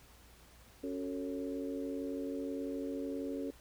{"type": "harmonic tone with a mistuned harmonic", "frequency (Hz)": 92.5, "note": "F#2", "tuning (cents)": 0, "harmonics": [3, 4, 5, 6], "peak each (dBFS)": [-38, -45, -42, -46], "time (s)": [0.83, 3.51], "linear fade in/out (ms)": 10, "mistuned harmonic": 5, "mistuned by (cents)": -54, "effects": ["added 59 Hz sine -61 dBFS peak until 3.6 s", "pink hiss -61 dBFS RMS until 3.6 s"]}